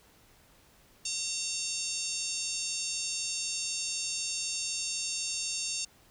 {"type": "harmonic tone with a mistuned harmonic", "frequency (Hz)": 912, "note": "A#5", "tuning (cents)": -38, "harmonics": [3, 4, 5, 6, 7, 8, 9, 10], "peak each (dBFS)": [-41, -43, -40, -39, -37, -39, -46, -42], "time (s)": [1.05, 5.85], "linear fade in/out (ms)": 5, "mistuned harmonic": 9, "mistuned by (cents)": 34, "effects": ["pink hiss -61 dBFS RMS until 6.1 s"]}